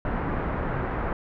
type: low-pass noise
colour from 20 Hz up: pink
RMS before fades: -28 dBFS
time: 0.05-1.13 s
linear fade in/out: 2 ms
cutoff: 1700 Hz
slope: 24 dB/octave
effects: none